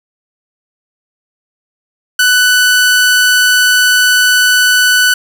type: tone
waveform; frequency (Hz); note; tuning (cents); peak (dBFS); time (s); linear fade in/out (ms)
sawtooth; 1492; F#6; +14; -3; 2.19-5.14; 5
effects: none